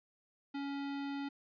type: tone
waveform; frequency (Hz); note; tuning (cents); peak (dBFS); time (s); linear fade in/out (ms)
square; 280.1; C#4; +18; -38; 0.54-1.29; 10
effects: resampled to 11025 Hz